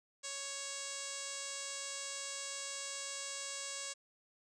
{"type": "tone with low-pass filter", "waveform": "5% pulse", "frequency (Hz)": 554.4, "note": "C#5", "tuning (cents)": 0, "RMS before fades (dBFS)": -43, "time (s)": [0.23, 3.94], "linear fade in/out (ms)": 20, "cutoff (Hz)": 7900, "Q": 4.6, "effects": []}